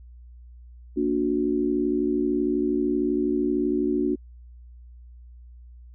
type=chord; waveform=sine; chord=Bb augmented; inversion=none; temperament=just; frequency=233.1 / 291.4 / 364.2 Hz; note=Bb3 / D4 / F#4; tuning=0 / -13 / -27 cents; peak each=-28 / -24 / -25 dBFS; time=0.96-4.16 s; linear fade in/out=20 ms; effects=added 60 Hz sine -43 dBFS peak until 5.94 s